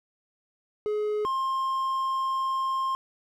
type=tone pair in turn; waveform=triangle; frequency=421.9 / 1060.9 Hz; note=G#4 / C6; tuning=+27 / +24 cents; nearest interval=octave + major third; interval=1597 cents; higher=second; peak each=-23 dBFS; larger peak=neither; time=0.86-1.25 / 1.25-2.95 s; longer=second; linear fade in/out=0 ms; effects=none